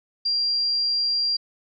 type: tone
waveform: sine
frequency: 4758 Hz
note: D8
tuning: 22 cents sharp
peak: -20 dBFS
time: 0.25-1.37 s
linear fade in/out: 10 ms
effects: none